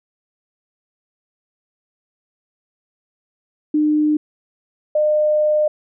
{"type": "tone pair in turn", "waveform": "sine", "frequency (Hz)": [302.5, 606.2], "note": ["D#4", "D#5"], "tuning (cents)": [-49, -45], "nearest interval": "octave", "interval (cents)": 1204, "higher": "second", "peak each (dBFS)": -13, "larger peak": "neither", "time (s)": [[3.74, 4.17], [4.95, 5.68]], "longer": "second", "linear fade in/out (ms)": 5, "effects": []}